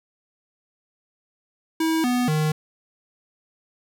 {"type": "tone with pitch steps", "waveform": "square", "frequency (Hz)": [322.4, 247, 154.3], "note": ["E4", "B3", "D#3"], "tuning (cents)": [-38, 0, -14], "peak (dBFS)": -20, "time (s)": [1.8, 2.52], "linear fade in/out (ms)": 5, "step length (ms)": 240, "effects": []}